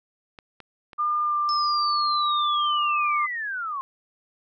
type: clicks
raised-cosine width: 0.3 ms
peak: -26 dBFS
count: 3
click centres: 0.388 / 0.603 / 0.932 s
type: tone with pitch glide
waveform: sine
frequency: 1204 to 1188.1 Hz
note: D6 to D6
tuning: +43 to +20 cents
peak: -21 dBFS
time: 0.98-3.27 s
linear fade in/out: 20 ms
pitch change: -23 cents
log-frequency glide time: 1.24-1.36 s
type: linear sweep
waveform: sine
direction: down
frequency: 5274 to 1046.5 Hz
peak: -27 dBFS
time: 1.49-3.81 s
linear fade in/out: 0 ms
effects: none